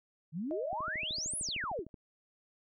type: exponential two-way sweep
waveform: sine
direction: up then down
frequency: 144.9 to 10950 to 276.6 Hz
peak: -34 dBFS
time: 0.32-1.85 s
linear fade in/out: 50 ms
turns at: 1.38 s
type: tone with exponential decay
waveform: sine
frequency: 627 Hz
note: D#5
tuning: 13 cents sharp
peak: -35 dBFS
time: 0.51-1.89 s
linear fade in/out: 0 ms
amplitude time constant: 300 ms
type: click train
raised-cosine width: 3 ms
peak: -34 dBFS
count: 17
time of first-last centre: 0.73-1.942 s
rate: 13.2 Hz
effects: none